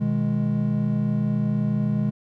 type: chord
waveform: triangle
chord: G# minor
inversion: first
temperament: equal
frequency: 123.47 / 155.56 / 207.7 Hz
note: B2 / D#3 / G#3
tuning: 0 / 0 / 0 cents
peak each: -24 / -24 / -21 dBFS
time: 0-2.11 s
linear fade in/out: 20 ms
effects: none